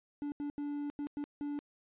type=tone bursts at uneven times; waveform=triangle; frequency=290 Hz; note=D4; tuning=22 cents flat; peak=-33 dBFS; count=6; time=0.22-0.32 / 0.4-0.5 / 0.58-0.9 / 0.99-1.07 / 1.17-1.24 / 1.41-1.59 s; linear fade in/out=0 ms; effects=resampled to 8000 Hz